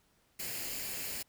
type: noise with comb filter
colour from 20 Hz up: white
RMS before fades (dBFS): -39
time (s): 0.39-1.23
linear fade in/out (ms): 10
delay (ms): 0.42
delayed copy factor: +0.55
effects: pink hiss -71 dBFS RMS until 1.28 s